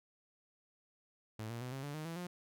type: tone with pitch steps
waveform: sawtooth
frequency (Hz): 109.4 / 117.25 / 125.67 / 134.69 / 144.35 / 154.71 / 165.82 / 177.72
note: A2 / A#2 / B2 / C#3 / D3 / D#3 / E3 / F3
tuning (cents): -9 / +11 / +31 / -49 / -30 / -10 / +11 / +31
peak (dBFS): -37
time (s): 1.39-2.27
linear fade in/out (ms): 5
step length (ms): 110
effects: none